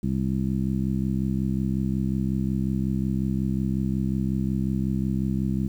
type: harmonic tone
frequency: 65.5 Hz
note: C2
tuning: 2 cents sharp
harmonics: 1 / 2 / 3 / 4 / 5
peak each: -31 / -28 / -25 / -33 / -35 dBFS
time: 0.03-5.68 s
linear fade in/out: 5 ms
effects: 9-bit